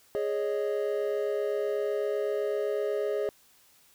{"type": "chord", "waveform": "triangle", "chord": "Ab suspended fourth", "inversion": "none", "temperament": "equal", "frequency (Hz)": [415.3, 554.4, 622.3], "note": ["Ab4", "Db5", "Eb5"], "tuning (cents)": [0, 0, 0], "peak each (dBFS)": [-27, -31, -32], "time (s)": [0.15, 3.29], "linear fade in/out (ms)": 0, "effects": ["white hiss -61 dBFS RMS until 3.94 s"]}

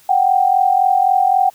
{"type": "tone pair together", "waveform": "sine", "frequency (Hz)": [737, 780.8], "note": ["F#5", "G5"], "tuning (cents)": [-7, -7], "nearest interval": "minor second", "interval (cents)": 100, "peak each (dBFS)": [-14, -13], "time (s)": [0.09, 1.5], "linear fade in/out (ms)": 5, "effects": ["white hiss -49 dBFS RMS until 1.54 s"]}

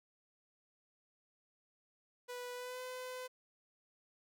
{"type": "tone with pitch glide", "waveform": "sawtooth", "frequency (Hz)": [492.5, 507.2], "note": ["B4", "B4"], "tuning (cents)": [-5, 46], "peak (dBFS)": -39, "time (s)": [2.28, 3.28], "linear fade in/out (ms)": 20, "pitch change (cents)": 51, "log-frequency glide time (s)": [2.54, 2.81], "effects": []}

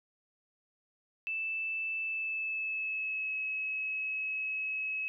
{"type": "tone with pitch glide", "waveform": "sine", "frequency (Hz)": [2640, 2571], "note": ["E7", "E7"], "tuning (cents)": [2, -44], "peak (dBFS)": -32, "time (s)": [1.27, 5.08], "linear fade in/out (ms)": 0, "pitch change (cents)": -46, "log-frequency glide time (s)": [2.01, 3.37], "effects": []}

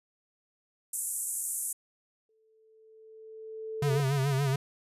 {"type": "band-pass noise", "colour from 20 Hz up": "pink", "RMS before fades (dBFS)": -34, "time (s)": [0.93, 1.73], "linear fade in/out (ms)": 5, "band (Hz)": [7600, 12000], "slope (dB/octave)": 48}
{"type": "tone with exponential growth", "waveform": "sine", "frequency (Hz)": 440, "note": "A4", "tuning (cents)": 0, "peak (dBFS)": -28, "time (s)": [2.29, 4], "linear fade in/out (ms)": 2, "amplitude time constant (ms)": 370}
{"type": "tone with vibrato", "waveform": "square", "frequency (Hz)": 137.8, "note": "C#3", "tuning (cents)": -10, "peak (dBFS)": -26, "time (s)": [3.82, 4.56], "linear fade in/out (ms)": 5, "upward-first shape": "sine", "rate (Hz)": 7, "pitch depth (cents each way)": 78}
{"effects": ["resampled to 32000 Hz"]}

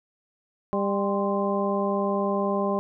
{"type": "harmonic tone with a mistuned harmonic", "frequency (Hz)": 199, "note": "G3", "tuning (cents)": 26, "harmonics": [1, 2, 3, 4, 5], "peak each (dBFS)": [-27, -28, -28, -33, -30], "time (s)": [0.73, 2.79], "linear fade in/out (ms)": 0, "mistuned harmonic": 5, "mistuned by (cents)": 78, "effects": []}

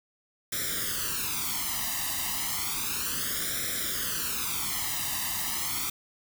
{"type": "noise with flanger", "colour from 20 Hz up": "white", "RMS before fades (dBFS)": -31, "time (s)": [0.52, 5.9], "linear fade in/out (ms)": 5, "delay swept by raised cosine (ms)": [0.54, 1.05], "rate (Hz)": 0.32, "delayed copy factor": 0.85, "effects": []}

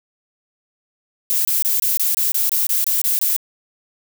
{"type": "noise bursts", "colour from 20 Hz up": "violet", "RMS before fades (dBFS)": -18, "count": 12, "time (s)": [1.3, 3.364], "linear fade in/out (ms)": 0, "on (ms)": 150, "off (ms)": 24, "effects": []}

